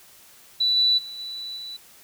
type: tone with level steps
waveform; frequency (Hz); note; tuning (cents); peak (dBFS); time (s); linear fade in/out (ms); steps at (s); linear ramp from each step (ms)
sine; 3962; B7; +5; -18 / -16 / -34 / -31 / -33; 0.6-1.77; 10; 0.76 / 0.97 / 1.18 / 1.56; 20
effects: white hiss -51 dBFS RMS until 2.03 s